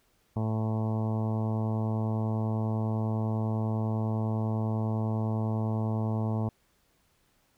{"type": "harmonic tone", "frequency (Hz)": 110, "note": "A2", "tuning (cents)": 0, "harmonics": [1, 2, 3, 4, 5, 6, 7, 8, 9, 10], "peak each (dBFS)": [-28, -32, -41, -41, -44, -42, -45, -44, -48, -50], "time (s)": [0.36, 6.49], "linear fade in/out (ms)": 5, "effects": ["pink hiss -69 dBFS RMS until 7.57 s"]}